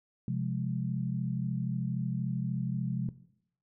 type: chord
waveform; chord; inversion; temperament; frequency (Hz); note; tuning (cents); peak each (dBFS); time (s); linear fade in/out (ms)
sine; F minor; second; equal; 130.81 / 174.61 / 207.7; C3 / F3 / Ab3; 0 / 0 / 0; -32 / -34 / -36; 0.28-3.09; 2
effects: noise-tail reverb RT60 0.7 s tail -17 dB re dry